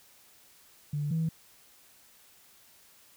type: tone pair in turn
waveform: sine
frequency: 146.83 / 161.75 Hz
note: D3 / E3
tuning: 0 / -32 cents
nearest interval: major second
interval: 168 cents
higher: second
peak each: -28 / -25 dBFS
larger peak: second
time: 0.93-1.11 / 1.11-1.29 s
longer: neither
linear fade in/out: 5 ms
effects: tanh soft clip ceiling -22 dBFS + white hiss -59 dBFS RMS until 3.16 s